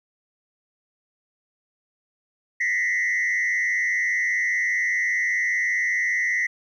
sine tone with frequency modulation, 1975.5 Hz, B6, in tune, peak -18 dBFS, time 2.6-6.47 s, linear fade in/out 10 ms, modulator 95 Hz, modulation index 1.2, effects tanh soft clip ceiling -19 dBFS + 10-bit

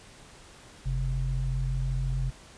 sine tone pair together, 46.01 / 131.2 Hz, F#1 / C3, -9 / +5 cents, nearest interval octave + tritone, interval 1814 cents, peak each -28 / -29 dBFS, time 0.85-2.31 s, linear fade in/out 20 ms, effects pink hiss -51 dBFS RMS until 2.57 s + resampled to 22050 Hz

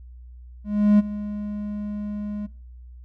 triangle tone with ADSR envelope, 207.7 Hz, G#3, in tune, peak -9 dBFS, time 0.64-2.47 s, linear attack 350 ms, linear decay 23 ms, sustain -16 dB, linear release 17 ms, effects noise-tail reverb RT60 0.4 s tail -22 dB re dry + added 61 Hz sine -40 dBFS peak until 3.04 s

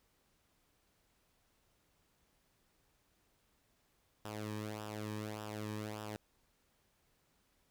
sawtooth tone with flanger, 106.6 Hz, G#2, 46 cents sharp, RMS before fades -43 dBFS, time 4.25-6.16 s, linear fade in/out 0 ms, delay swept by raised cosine 0.46 to 1.46 ms, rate 1.7 Hz, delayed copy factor -0.7, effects pink hiss -75 dBFS RMS until 7.7 s

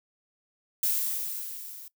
violet noise with level ramp, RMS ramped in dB -25 to -45 dBFS, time 0.83-1.88 s, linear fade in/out 2 ms, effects noise-tail reverb RT60 0.1 s tail -19 dB re dry

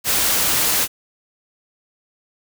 white noise, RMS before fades -18 dBFS, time 0.04-0.88 s, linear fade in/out 50 ms, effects none

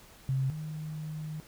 sine tone pair in turn, 133.1 / 154.76 Hz, C3 / D#3, +30 / -9 cents, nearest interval minor third, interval 261 cents, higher second, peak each -26 / -35 dBFS, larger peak first, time 0.29-0.5 / 0.5-1.4 s, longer second, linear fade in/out 0 ms, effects pink hiss -55 dBFS RMS until 1.47 s

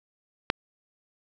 click, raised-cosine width 0.3 ms, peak -5 dBFS, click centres 0.501 s, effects none

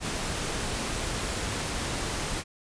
pink noise, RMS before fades -31 dBFS, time 0-2.44 s, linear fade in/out 50 ms, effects resampled to 22050 Hz

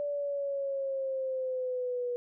sine linear sweep, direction down, 581 to 485.3 Hz, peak -30 dBFS, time 0-2.16 s, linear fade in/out 0 ms, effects none

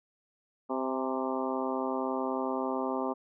harmonic tone with a mistuned harmonic, 130.81 Hz, C3, in tune, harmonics 2 / 3 / 4 / 5 / 6 / 7 / 8 / 9, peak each -34 / -36 / -37 / -38 / -39 / -39 / -40 / -41 dBFS, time 0.69-3.14 s, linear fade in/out 20 ms, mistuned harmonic 6, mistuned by +59 cents, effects none

